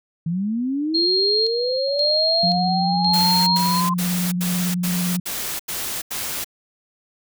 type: linear sweep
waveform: sine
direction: up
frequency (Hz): 158.9 to 1046.5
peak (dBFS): -20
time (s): 0.26-3.94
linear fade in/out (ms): 5
type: tone with tremolo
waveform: sine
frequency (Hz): 4232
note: C8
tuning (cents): +19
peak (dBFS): -17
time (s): 0.94-3.81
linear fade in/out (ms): 10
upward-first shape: square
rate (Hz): 0.95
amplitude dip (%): 60
type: tone with vibrato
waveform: sine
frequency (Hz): 178.3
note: F3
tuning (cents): +36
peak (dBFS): -20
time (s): 2.43-5.2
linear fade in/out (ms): 5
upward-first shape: sine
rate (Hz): 18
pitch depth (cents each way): 34
type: noise bursts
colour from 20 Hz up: white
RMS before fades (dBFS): -27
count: 8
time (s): 3.13-6.445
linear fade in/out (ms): 10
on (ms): 340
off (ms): 85
effects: none